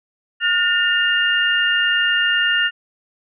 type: tone cluster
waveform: sine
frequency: 1436 / 1812 / 2814 Hz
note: F6 / A#6 / F7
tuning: +48 / -50 / +12 cents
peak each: -19 dBFS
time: 0.4-2.71 s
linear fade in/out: 50 ms
effects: none